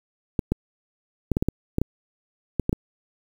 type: clicks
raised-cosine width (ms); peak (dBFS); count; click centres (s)
3; -8; 11; 0.392 / 0.52 / 1.317 / 1.369 / 1.425 / 1.486 / 1.784 / 1.816 / 2.597 / 2.694 / 2.729
effects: 7-bit